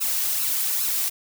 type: noise with flanger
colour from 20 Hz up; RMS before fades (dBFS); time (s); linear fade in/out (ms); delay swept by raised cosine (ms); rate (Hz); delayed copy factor
blue; -24; 0-1.1; 20; 0.73 to 2.73; 2.4; +0.65
effects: none